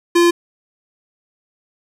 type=tone; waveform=square; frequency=344.9 Hz; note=F4; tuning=22 cents flat; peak=-10 dBFS; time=0.15-0.31 s; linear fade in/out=10 ms; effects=low-pass 11000 Hz 12 dB/octave + 7-bit